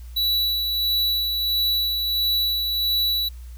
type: tone with tremolo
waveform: square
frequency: 3936 Hz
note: B7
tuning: 7 cents flat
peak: -19 dBFS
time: 0.16-3.29 s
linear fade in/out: 10 ms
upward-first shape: sine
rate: 1.5 Hz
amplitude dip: 35%
effects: added 60 Hz sine -35 dBFS peak until 3.57 s + white hiss -55 dBFS RMS until 3.57 s

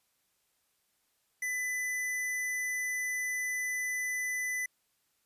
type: tone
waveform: square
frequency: 2000 Hz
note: B6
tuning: 21 cents sharp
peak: -32 dBFS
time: 1.42-4.66 s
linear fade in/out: 5 ms
effects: white hiss -75 dBFS RMS until 5.25 s + resampled to 32000 Hz

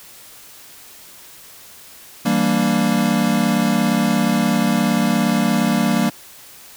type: chord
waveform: square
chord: E half-diminished seventh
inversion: none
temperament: equal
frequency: 164.81 / 196 / 233.1 / 293.7 Hz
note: E3 / G3 / Bb3 / D4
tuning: 0 / 0 / 0 / 0 cents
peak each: -25 / -20 / -19 / -25 dBFS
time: 2.25-6.1 s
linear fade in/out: 10 ms
effects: white hiss -42 dBFS RMS until 6.76 s

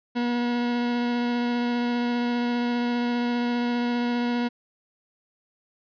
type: tone with vibrato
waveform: 40% pulse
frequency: 240.8 Hz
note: B3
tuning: 44 cents flat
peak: -22 dBFS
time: 0.15-4.49 s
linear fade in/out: 20 ms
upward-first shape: sine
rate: 15 Hz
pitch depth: 9 cents each way
effects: resampled to 11025 Hz

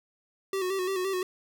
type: tone with vibrato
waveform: square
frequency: 376.9 Hz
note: F#4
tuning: 32 cents sharp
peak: -28 dBFS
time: 0.53-1.23 s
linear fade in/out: 2 ms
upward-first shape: square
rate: 5.8 Hz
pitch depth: 49 cents each way
effects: none

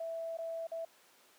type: tone with dropouts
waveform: sine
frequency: 659.3 Hz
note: E5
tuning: in tune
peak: -36 dBFS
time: 0-0.85 s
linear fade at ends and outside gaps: 5 ms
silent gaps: 0.372-0.385 / 0.67-0.716 s
effects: pink hiss -63 dBFS RMS until 1.38 s + high-pass 400 Hz 12 dB/octave

